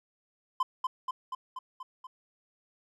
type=tone with echo; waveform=triangle; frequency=1028 Hz; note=C6; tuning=31 cents flat; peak=-22 dBFS; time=0.6-0.63 s; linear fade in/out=5 ms; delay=240 ms; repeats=6; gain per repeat=-3 dB; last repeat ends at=2.07 s; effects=none